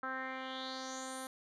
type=tone with low-pass filter sweep; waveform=10% pulse; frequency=261.6 Hz; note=C4; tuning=in tune; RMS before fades=-42 dBFS; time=0.03-1.27 s; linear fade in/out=2 ms; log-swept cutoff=1400 to 11000 Hz; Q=4.4; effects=none